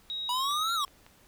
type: tone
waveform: sine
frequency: 3800 Hz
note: A#7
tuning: 33 cents sharp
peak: -32 dBFS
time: 0.1-0.84 s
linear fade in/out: 0 ms
type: exponential two-way sweep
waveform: square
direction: up then down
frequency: 961 to 1398 to 1075 Hz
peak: -29 dBFS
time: 0.29-0.85 s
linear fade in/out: 2 ms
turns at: 0.74 s
type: click train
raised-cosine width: 0.3 ms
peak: -35 dBFS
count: 4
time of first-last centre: 0.51-1.065 s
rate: 5.41 Hz
effects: pink hiss -60 dBFS RMS until 1.27 s